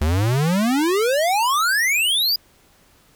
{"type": "exponential sweep", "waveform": "square", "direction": "up", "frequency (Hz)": [71.4, 4978], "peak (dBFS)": -17, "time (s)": [0.01, 2.36], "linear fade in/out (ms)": 5, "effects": ["pink hiss -55 dBFS RMS until 3.15 s"]}